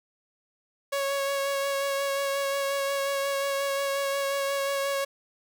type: tone with vibrato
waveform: sawtooth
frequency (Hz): 554.4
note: C#5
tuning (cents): 0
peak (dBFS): -22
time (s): 0.92-5.05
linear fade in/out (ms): 10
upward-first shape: sine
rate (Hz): 5.6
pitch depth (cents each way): 15
effects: 10-bit